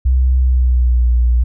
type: tone with pitch glide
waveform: sine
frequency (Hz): 64 to 60.06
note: C2 to B1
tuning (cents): -38 to -48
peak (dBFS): -9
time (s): 0.05-1.44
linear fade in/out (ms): 10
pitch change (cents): -110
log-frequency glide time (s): 0.39-1.08
effects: none